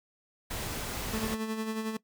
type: noise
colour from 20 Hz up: pink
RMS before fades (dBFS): -36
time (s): 0.5-1.35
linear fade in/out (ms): 10
type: tone with tremolo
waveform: 30% pulse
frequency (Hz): 220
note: A3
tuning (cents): 0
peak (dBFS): -27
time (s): 1.13-1.97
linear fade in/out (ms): 5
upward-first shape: sine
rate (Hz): 11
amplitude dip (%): 50
effects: noise-tail reverb RT60 0.1 s tail -20 dB re dry